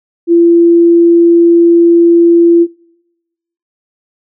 sine tone, 340 Hz, F4, 46 cents flat, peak -3 dBFS, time 0.27-2.67 s, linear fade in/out 50 ms, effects noise-tail reverb RT60 1.0 s tail -24 dB re dry

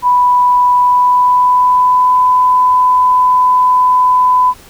sine tone with pitch glide, 987.8 to 1003.3 Hz, B5 to B5, 0 to +27 cents, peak -6 dBFS, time 0.02-4.54 s, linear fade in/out 50 ms, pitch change +27 cents, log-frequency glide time 0.8-2.2 s, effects pink hiss -39 dBFS RMS until 4.69 s

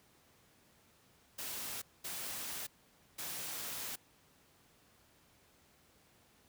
white noise bursts at uneven times, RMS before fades -42 dBFS, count 3, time 1.38-1.82 / 2.04-2.67 / 3.18-3.96 s, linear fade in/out 10 ms, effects pink hiss -67 dBFS RMS until 6.48 s + high-pass 60 Hz 12 dB/octave

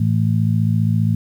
harmonic tone, 55 Hz, A1, in tune, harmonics 2 / 3 / 4, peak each -16 / -19 / -22 dBFS, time 0-1.15 s, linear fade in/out 5 ms, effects 8-bit

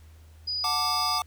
sine tone, 4933 Hz, D#8, 16 cents flat, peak -27 dBFS, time 0.47-1.19 s, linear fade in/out 10 ms
square chord, D major, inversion first, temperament just, 734.2 / 881 / 1174.7 Hz, F#5 / A5 / D6, -14 / +2 / 0 cents, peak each -33 / -33 / -29 dBFS, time 0.64-1.22 s, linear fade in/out 2 ms
effects added 79 Hz sine -48 dBFS peak until 1.26 s + pink hiss -61 dBFS RMS until 1.26 s

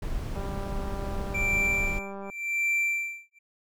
brown noise, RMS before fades -32 dBFS, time 0.02-1.99 s, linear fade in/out 5 ms
click train, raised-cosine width 1 ms, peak -26 dBFS, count 383, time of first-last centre 0.36-2.299 s, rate 197 Hz
triangle tone with tremolo, 2349 Hz, D7, in tune, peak -21 dBFS, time 1.34-3.39 s, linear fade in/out 10 ms, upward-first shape sine, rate 0.89 Hz, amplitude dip 100%
effects none

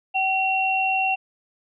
sine tone pair together, 763.7 / 2734 Hz, G5 / F7, -45 / -37 cents, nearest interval octave + minor seventh, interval 2208 cents, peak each -22 dBFS, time 0.14-1.16 s, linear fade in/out 20 ms, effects none

